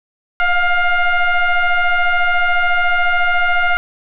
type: tone with frequency modulation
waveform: sine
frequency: 701 Hz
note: F5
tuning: 6 cents sharp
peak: -11 dBFS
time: 0.4-3.77 s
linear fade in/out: 0 ms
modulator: 708 Hz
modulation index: 2
effects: none